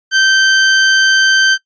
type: tone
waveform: sawtooth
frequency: 1555 Hz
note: G6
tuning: 14 cents flat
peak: -4 dBFS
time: 0.11-1.58 s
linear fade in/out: 50 ms
effects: noise-tail reverb RT60 0.1 s tail -21 dB re dry + resampled to 16000 Hz